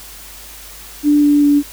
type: tone with pitch steps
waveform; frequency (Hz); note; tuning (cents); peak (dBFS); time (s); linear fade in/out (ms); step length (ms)
sine; 293.7 / 291.3 / 289; D4 / D4 / D4; 0 / -14 / -28; -8; 1.03-1.63; 50; 200
effects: added 50 Hz sine -41 dBFS peak until 1.72 s + white hiss -36 dBFS RMS until 1.72 s